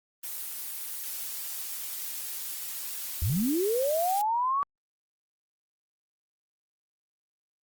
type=noise; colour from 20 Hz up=blue; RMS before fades=-36 dBFS; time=0.23-4.22 s; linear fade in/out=10 ms
type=linear sweep; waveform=sine; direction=up; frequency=69.2 to 1150 Hz; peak=-24 dBFS; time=3.22-4.63 s; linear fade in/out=0 ms
effects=Opus 24 kbps